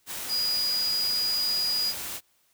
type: tone in noise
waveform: sine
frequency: 4900 Hz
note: D#8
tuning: 27 cents flat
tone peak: -24 dBFS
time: 0.28-1.94 s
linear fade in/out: 50 ms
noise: white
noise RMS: -35 dBFS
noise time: 0.06-2.21 s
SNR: +8 dB
effects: white hiss -67 dBFS RMS until 2.53 s